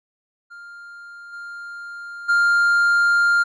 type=tone with level steps; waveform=triangle; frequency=1400 Hz; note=F6; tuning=4 cents sharp; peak=-35 / -30 / -12 dBFS; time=0.5-3.44 s; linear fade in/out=20 ms; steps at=1.32 / 2.28 s; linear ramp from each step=20 ms; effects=resampled to 22050 Hz